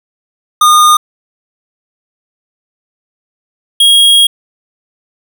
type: tone pair in turn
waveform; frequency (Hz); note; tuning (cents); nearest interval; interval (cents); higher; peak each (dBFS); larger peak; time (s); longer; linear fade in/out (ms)
square; 1221 / 3280; D#6 / G#7; -33 / -22; octave + perfect fourth; 1711; second; -4; neither; 0.61-0.97 / 3.8-4.27; second; 5
effects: none